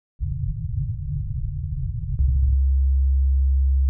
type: low-pass noise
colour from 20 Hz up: white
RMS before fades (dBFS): -26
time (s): 0.19-2.54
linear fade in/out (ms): 10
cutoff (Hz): 150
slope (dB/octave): 96
type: tone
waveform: sine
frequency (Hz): 67.2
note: C2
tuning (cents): +47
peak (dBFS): -15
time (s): 2.19-3.89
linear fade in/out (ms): 0
effects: none